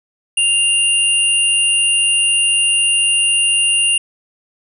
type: tone pair together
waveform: sine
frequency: 2794 / 9398 Hz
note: F7 / D9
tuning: 0 / 0 cents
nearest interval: octave + major sixth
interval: 2100 cents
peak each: -13 / -16 dBFS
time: 0.37-3.98 s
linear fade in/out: 5 ms
effects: none